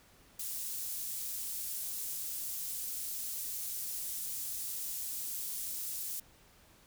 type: high-pass noise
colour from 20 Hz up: pink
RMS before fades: -39 dBFS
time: 0.39-6.2 s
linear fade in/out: 5 ms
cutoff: 9300 Hz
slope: 12 dB/octave
effects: pink hiss -62 dBFS RMS until 6.86 s